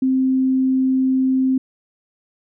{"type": "tone", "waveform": "sine", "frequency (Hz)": 261.6, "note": "C4", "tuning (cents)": 0, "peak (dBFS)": -14, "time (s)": [0.02, 1.58], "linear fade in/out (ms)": 5, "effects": []}